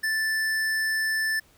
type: tone with tanh clipping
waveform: sine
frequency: 1760 Hz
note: A6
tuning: in tune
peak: -25 dBFS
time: 0.03-1.4 s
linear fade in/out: 10 ms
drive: 18 dB
effects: pink hiss -59 dBFS RMS until 1.57 s